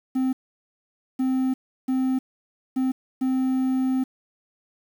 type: tone bursts at uneven times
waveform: triangle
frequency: 260 Hz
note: C4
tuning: 11 cents flat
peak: -18 dBFS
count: 5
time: 0.15-0.33 / 1.19-1.54 / 1.88-2.19 / 2.76-2.92 / 3.21-4.04 s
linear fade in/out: 10 ms
effects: 8-bit